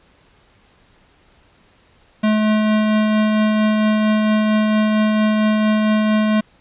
square tone with tremolo, 214.7 Hz, A3, 42 cents flat, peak -13 dBFS, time 2.23-6.41 s, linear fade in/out 10 ms, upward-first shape triangle, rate 4.4 Hz, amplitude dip 25%, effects pink hiss -54 dBFS RMS until 6.6 s + resampled to 8000 Hz

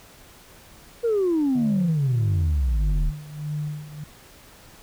sine exponential sweep, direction down, 483.6 to 36.71 Hz, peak -17 dBFS, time 1.03-3.11 s, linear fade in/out 20 ms
sine tone with tremolo, 149.8 Hz, D3, 35 cents sharp, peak -24 dBFS, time 1.55-4.04 s, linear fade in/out 5 ms, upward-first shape sine, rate 1.6 Hz, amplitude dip 80%
effects tanh soft clip ceiling -16 dBFS + pink hiss -49 dBFS RMS until 4.82 s

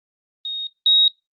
sine tone pair in turn, 3729 / 3785 Hz, A#7 / A#7, 0 / +26 cents, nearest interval unison, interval 26 cents, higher second, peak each -24 / -12 dBFS, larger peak second, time 0.45-0.67 / 0.86-1.08 s, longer neither, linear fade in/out 2 ms, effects noise-tail reverb RT60 0.2 s tail -21 dB re dry + Opus 32 kbps

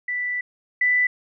sine tone pair in turn, 1975.5 / 1986.4 Hz, B6 / B6, 0 / +9 cents, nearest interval unison, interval 9 cents, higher second, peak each -23 / -16 dBFS, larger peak second, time 0.08-0.41 / 0.81-1.07 s, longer first, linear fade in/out 5 ms, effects none

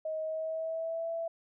sine tone with pitch glide, 630 to 664 Hz, D#5 to E5, +21 to +12 cents, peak -32 dBFS, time 0.05-1.28 s, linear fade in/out 5 ms, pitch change +91 cents, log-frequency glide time 0.22-1.09 s, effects none

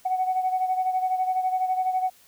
sine beating tone pair, 743 / 755 Hz, F#5 / F#5, +7 / +35 cents, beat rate 12 Hz, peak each -22 / -28 dBFS, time 0.05-2.1 s, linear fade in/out 10 ms, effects tanh soft clip ceiling -16 dBFS + white hiss -56 dBFS RMS until 2.27 s

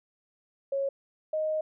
sine tone pair in turn, 550 / 622.5 Hz, C#5 / D#5, -14 / +1 cents, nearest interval major second, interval 215 cents, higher second, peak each -26 dBFS, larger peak neither, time 0.72-0.89 / 1.33-1.61 s, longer second, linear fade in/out 5 ms, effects none

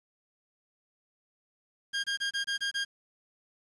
20% pulse tone bursts, 1614 Hz, G#6, 50 cents flat, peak -24 dBFS, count 7, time 1.93-2.85 s, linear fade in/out 20 ms, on 110 ms, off 25 ms, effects resampled to 22050 Hz + 9-bit

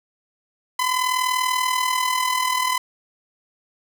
sawtooth tone with amplitude modulation, 1013 Hz, B5, 44 cents sharp, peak -13 dBFS, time 0.79-2.78 s, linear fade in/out 5 ms, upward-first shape sine, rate 40.4 Hz, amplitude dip 60%, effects none

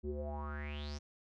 square tone with low-pass filter sweep, 73.3 Hz, D2, 3 cents flat, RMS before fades -41 dBFS, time 0.03-0.99 s, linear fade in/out 20 ms, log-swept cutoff 310 to 6000 Hz, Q 8.1, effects none

